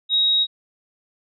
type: tone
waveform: sine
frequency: 3793 Hz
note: A#7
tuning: 29 cents sharp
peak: -15 dBFS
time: 0.09-0.47 s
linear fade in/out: 50 ms
effects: none